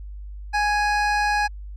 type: tone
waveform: 25% pulse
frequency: 831 Hz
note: G#5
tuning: 1 cent sharp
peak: -15 dBFS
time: 0.53-1.48 s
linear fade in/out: 20 ms
effects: added 50 Hz sine -33 dBFS peak until 1.76 s + low-pass 5000 Hz 12 dB/octave